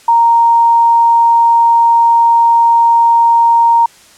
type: tone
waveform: sine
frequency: 930 Hz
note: A#5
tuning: 4 cents flat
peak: -5 dBFS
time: 0.08-3.86 s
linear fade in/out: 5 ms
effects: white hiss -42 dBFS RMS until 4.17 s + low-pass 9000 Hz 12 dB/octave